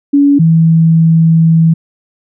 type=tone pair in turn; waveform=sine; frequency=283.7 / 163.16 Hz; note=C#4 / E3; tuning=+40 / -17 cents; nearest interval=minor seventh; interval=957 cents; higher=first; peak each=-4 dBFS; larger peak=neither; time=0.13-0.39 / 0.39-1.74 s; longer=second; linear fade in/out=10 ms; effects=none